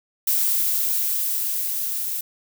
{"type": "noise with level ramp", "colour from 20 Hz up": "violet", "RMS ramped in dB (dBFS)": [-20, -27], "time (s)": [0.27, 2.21], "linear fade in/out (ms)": 5, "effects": []}